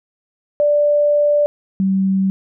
sine tone pair in turn, 587.3 / 192.07 Hz, D5 / G3, 0 / -35 cents, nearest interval octave + perfect fifth, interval 1935 cents, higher first, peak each -11 / -13 dBFS, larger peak first, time 0.6-1.46 / 1.8-2.3 s, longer first, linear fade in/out 0 ms, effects none

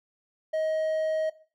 triangle tone, 630 Hz, D#5, 21 cents sharp, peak -23 dBFS, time 0.53-1.3 s, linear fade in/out 10 ms, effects noise-tail reverb RT60 0.4 s tail -17 dB re dry

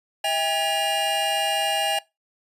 square tone cluster, 646 / 802 / 1689 / 2830 Hz, E5 / G5 / G#6 / F7, -35 / +39 / +29 / +22 cents, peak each -29 / -26 / -33 / -27 dBFS, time 0.24-1.99 s, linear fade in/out 5 ms, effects noise-tail reverb RT60 0.2 s tail -20 dB re dry + resampled to 32000 Hz

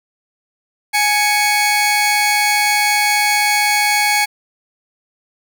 sawtooth tone pair together, 834.6 / 2224 Hz, G#5 / C#7, +8 / +5 cents, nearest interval octave + perfect fourth, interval 1697 cents, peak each -12 dBFS, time 0.93-4.26 s, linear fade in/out 20 ms, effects none

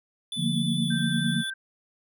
square tone with vibrato, 3474 Hz, A7, 23 cents flat, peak -31 dBFS, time 0.32-1.5 s, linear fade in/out 2 ms, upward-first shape triangle, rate 6.9 Hz, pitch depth 13 cents each way
sine chord, Bb major seventh, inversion first, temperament equal with one note detuned, 146.83 / 174.61 / 224.4 / 233.1 Hz, D3 / F3 / A3 / Bb3, 0 / 0 / +34 / 0 cents, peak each -29 / -28 / -31 / -29 dBFS, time 0.36-1.44 s, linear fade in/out 50 ms
sine tone, 1563 Hz, G6, 6 cents flat, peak -32 dBFS, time 0.9-1.54 s, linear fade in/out 10 ms
effects none

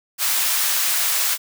white high-pass noise, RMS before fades -20 dBFS, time 0.18-1.38 s, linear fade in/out 50 ms, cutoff 950 Hz, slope 12 dB/octave, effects none

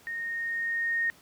sine tone with level ramp, 1851 Hz, A#6, 13 cents flat, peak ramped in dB -32 to -24 dBFS, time 0.07-1.1 s, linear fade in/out 0 ms, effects pink hiss -57 dBFS RMS until 1.21 s + high-pass 80 Hz 12 dB/octave

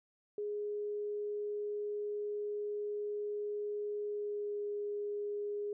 sine tone with pitch glide, 415.3 to 412.2 Hz, G#4 to G#4, 0 to -13 cents, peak -35 dBFS, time 0.38-5.73 s, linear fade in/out 2 ms, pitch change -13 cents, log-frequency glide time 4.05-4.61 s, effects none

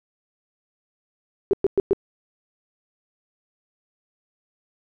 sine tone bursts, 392 Hz, G4, in tune, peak -14 dBFS, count 4, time 1.51-1.932 s, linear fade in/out 0 ms, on 23 ms, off 110 ms, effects none

